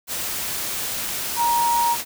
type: tone in noise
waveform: sine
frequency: 942 Hz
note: A#5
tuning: 18 cents sharp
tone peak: -17 dBFS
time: 1.36-1.97 s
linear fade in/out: 50 ms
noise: white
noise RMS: -27 dBFS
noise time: 0.07-2.05 s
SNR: +7 dB
effects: none